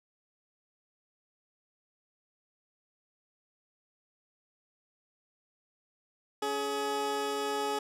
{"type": "tone pair together", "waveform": "20% pulse", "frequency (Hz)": [280.9, 422.1], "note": ["C#4", "G#4"], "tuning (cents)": [23, 28], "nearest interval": "perfect fifth", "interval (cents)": 705, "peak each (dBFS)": [-34, -26], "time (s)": [6.42, 7.79], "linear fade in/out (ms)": 5, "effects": ["low-pass 11000 Hz 12 dB/octave"]}